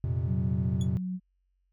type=chord; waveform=triangle; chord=F suspended fourth; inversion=none; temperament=equal; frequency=87.31 / 116.54 / 130.81 Hz; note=F2 / Bb2 / C3; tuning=0 / 0 / 0 cents; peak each=-29 dBFS; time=0.04-0.97 s; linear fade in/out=0 ms
type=tone with pitch glide; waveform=sine; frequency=185.6 to 183.79 Hz; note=F#3 to F#3; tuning=+6 to -11 cents; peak=-30 dBFS; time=0.26-1.2 s; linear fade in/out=50 ms; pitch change=-17 cents; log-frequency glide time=0.54-0.93 s
type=tone with exponential decay; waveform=25% pulse; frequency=3400 Hz; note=G#7; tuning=40 cents sharp; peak=-35 dBFS; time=0.81-0.89 s; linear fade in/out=2 ms; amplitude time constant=16 ms
effects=added 46 Hz sine -70 dBFS peak until 1.72 s

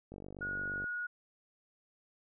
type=click train; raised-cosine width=2 ms; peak=-33 dBFS; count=36; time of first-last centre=0.12-0.842 s; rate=48.5 Hz
type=tone; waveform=sine; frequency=1450 Hz; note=F#6; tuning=35 cents flat; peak=-35 dBFS; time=0.41-1.07 s; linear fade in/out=10 ms
effects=none

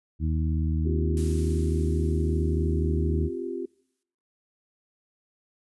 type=harmonic tone; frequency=79 Hz; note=D#2; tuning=27 cents sharp; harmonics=1 / 2 / 3 / 4; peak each=-24 / -30 / -34 / -36 dBFS; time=0.19-3.3 s; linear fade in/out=50 ms
type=chord; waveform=sine; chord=C suspended fourth; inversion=none; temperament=just; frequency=261.6 / 348.8 / 392.4 Hz; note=C4 / F4 / G4; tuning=0 / -2 / +2 cents; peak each=-36 / -32 / -34 dBFS; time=0.85-3.66 s; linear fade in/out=10 ms
type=noise with exponential decay; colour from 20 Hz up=blue; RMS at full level=-39 dBFS; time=1.17-4.03 s; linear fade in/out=1 ms; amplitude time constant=620 ms
effects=noise-tail reverb RT60 0.7 s tail -24 dB re dry + resampled to 24000 Hz

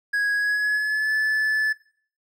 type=tone with pitch glide; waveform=triangle; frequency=1658 to 1736.4 Hz; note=G#6 to A6; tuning=-3 to -23 cents; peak=-18 dBFS; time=0.13-1.73 s; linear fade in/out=10 ms; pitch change=+80 cents; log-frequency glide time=0.34-1.12 s; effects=noise-tail reverb RT60 0.5 s tail -17 dB re dry

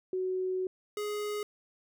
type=tone pair in turn; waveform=sine / square; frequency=371.8 / 417.3 Hz; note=F#4 / G#4; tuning=+8 / +8 cents; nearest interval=major second; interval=200 cents; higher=second; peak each=-29 / -33 dBFS; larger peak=first; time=0.13-0.67 / 0.97-1.43 s; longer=first; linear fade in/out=2 ms; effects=none

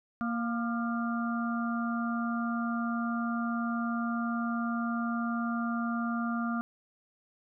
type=harmonic tone with a mistuned harmonic; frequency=233.1 Hz; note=A#3; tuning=in tune; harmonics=1 / 3 / 5 / 6; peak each=-30 / -40 / -37 / -39 dBFS; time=0.21-6.61 s; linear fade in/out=0 ms; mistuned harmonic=5; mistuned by=+46 cents; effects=none

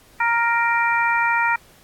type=harmonic tone with a mistuned harmonic; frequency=466.2 Hz; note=A#4; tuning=in tune; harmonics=2 / 3 / 4 / 5; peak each=-20 / -22 / -23 / -24 dBFS; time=0.2-1.56 s; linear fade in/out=5 ms; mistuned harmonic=5; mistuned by=+22 cents; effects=pink hiss -52 dBFS RMS until 1.83 s + AAC 64 kbps

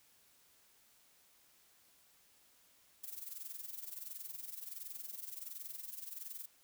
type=noise with amplitude modulation; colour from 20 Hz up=violet; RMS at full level=-44 dBFS; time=3.03-6.46 s; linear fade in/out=10 ms; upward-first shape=sine; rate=21.4 Hz; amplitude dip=75%; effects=white hiss -68 dBFS RMS until 6.63 s

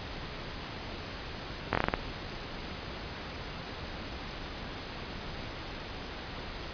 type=slowing click train; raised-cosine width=0.5 ms; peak=-10 dBFS; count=7; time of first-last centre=1.73-1.939 s; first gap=20 ms; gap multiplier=1.22; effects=pink hiss -40 dBFS RMS until 6.73 s + resampled to 11025 Hz

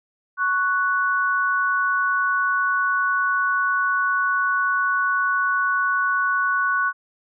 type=tone pair together; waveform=sine; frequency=1111 / 1480.9 Hz; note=C#6 / F#6; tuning=+4 / +1 cents; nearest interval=perfect fourth; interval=497 cents; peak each=-22 / -20 dBFS; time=0.37-6.93 s; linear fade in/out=50 ms; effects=none

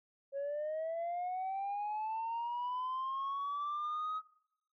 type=linear sweep; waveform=sine; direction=up; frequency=547 to 1274 Hz; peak=-33 dBFS; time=0.32-4.22 s; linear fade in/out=50 ms; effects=noise-tail reverb RT60 0.8 s tail -23 dB re dry + tanh soft clip ceiling -33 dBFS

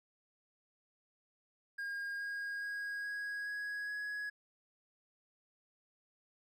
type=tone with pitch steps; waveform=triangle; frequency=1622 / 1632.3 / 1642.7 / 1653.2 / 1663.8 / 1674.4 Hz; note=G#6 / G#6 / G#6 / G#6 / G#6 / G#6; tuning=-41 / -30 / -19 / -8 / +3 / +14 cents; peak=-36 dBFS; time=1.78-4.3 s; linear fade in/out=10 ms; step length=420 ms; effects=none

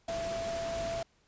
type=tone in noise; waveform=sine; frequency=669 Hz; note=E5; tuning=25 cents sharp; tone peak=-33 dBFS; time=0.08-1.03 s; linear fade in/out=5 ms; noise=pink; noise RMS=-41 dBFS; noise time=0.08-1.03 s; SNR=+5 dB; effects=pink hiss -69 dBFS RMS until 1.27 s + resampled to 16000 Hz

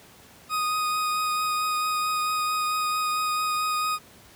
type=tone with vibrato; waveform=40% pulse; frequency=1244.5 Hz; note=D#6; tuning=in tune; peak=-23 dBFS; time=0.49-3.99 s; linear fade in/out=50 ms; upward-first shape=triangle; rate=4.5 Hz; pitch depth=13 cents each way; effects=pink hiss -51 dBFS RMS until 4.35 s + high-pass 80 Hz 12 dB/octave

